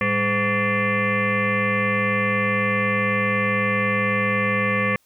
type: tone with frequency modulation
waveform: sine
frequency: 1137 Hz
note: C#6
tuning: 44 cents sharp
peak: -18 dBFS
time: 0.01-4.96 s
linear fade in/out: 2 ms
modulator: 312 Hz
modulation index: 3.9
effects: white hiss -63 dBFS RMS until 5.05 s